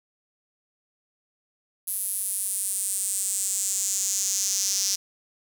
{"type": "tone with high-pass filter sweep", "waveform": "sawtooth", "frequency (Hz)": 196, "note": "G3", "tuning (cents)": 0, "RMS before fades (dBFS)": -27, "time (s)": [1.87, 4.96], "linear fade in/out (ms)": 10, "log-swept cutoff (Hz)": [11000, 5700], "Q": 4.5, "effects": []}